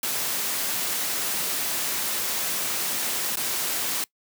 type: noise with dropouts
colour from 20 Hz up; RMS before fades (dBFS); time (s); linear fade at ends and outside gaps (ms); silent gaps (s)
white; -27; 0.03-4.04; 2; 3.357-3.37
effects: noise-tail reverb RT60 0.1 s tail -22 dB re dry + high-pass 150 Hz 12 dB/octave